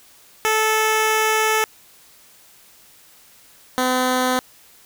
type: tone pair in turn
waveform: 10% pulse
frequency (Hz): 436.4 / 254.4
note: A4 / C4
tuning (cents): -14 / -48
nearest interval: major sixth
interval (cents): 934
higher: first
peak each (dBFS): -8 / -9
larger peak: first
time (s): 0.45-1.64 / 3.78-4.39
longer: first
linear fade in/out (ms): 0
effects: white hiss -50 dBFS RMS until 4.85 s